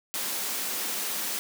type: high-pass noise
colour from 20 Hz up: white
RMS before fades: -31 dBFS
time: 0.14-1.39 s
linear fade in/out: 0 ms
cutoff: 170 Hz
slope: 96 dB/octave
effects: none